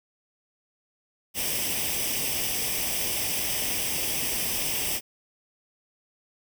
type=noise with comb filter; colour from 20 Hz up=white; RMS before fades=-28 dBFS; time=1.34-5.01 s; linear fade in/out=50 ms; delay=0.36 ms; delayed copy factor=+0.7; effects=none